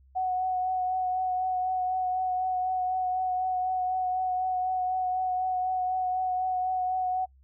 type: tone with vibrato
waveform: sine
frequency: 740 Hz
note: F#5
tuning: in tune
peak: -25 dBFS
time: 0.15-7.26 s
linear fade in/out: 20 ms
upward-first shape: triangle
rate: 4 Hz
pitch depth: 21 cents each way
effects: noise-tail reverb RT60 0.1 s tail -25 dB re dry + added 66 Hz sine -55 dBFS peak until 7.43 s